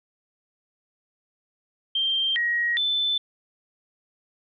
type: tone with pitch steps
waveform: sine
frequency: 3162 / 1894 / 3521 Hz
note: G7 / A#6 / A7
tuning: +14 / +27 / 0 cents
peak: -21 dBFS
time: 1.95-3.18 s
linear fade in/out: 5 ms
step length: 410 ms
effects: none